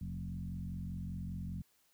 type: tone with frequency modulation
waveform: sine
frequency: 127.3 Hz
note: C3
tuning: 47 cents flat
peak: -38 dBFS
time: 0.01-1.62 s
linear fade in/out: 5 ms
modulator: 45.1 Hz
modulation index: 1.8
effects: white hiss -72 dBFS RMS until 1.93 s